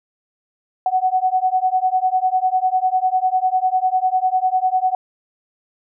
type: beating tone pair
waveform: sine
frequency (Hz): 740 / 750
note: F#5 / F#5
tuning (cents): 0 / +23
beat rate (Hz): 10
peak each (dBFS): -18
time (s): 0.86-4.95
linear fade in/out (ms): 2
effects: none